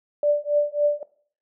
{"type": "tone with tremolo", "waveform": "sine", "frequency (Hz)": 587.3, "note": "D5", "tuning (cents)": 0, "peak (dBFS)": -14, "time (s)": [0.23, 1.03], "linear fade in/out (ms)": 2, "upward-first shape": "triangle", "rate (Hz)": 3.6, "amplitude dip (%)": 100, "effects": ["noise-tail reverb RT60 0.5 s tail -18 dB re dry"]}